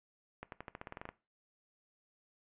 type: accelerating click train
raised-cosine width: 0.5 ms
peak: -28 dBFS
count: 12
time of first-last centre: 0.43-1.09 s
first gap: 92 ms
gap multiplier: 0.91
effects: noise-tail reverb RT60 0.3 s tail -18 dB re dry + resampled to 8000 Hz